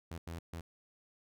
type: tone bursts at uneven times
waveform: sawtooth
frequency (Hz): 83.6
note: E2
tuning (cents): +25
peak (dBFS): -37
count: 3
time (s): 0.11-0.18 / 0.27-0.39 / 0.53-0.61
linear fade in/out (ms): 5
effects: none